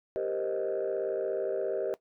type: chord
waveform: sine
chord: C minor seventh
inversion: second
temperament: equal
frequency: 392 / 466.2 / 523.3 / 622.3 Hz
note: G4 / Bb4 / C5 / Eb5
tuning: 0 / 0 / 0 / 0 cents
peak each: -32 / -33 / -34 / -33 dBFS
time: 0.16-1.94 s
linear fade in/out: 0 ms
effects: noise-tail reverb RT60 0.1 s tail -18 dB re dry + tanh soft clip ceiling -23 dBFS